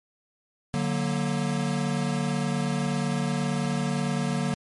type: chord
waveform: square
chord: D augmented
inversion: none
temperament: equal with one note detuned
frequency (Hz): 146.83 / 185 / 235.4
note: D3 / F#3 / A#3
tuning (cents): 0 / 0 / +17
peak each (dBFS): -29 / -30 / -30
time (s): 0.74-4.54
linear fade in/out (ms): 0
effects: MP3 48 kbps